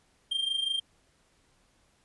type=tone with amplitude modulation; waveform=triangle; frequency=3183 Hz; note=G7; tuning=26 cents sharp; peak=-23 dBFS; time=0.31-0.8 s; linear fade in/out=10 ms; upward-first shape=sine; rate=25.5 Hz; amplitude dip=70%; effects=pink hiss -67 dBFS RMS until 2.04 s + resampled to 24000 Hz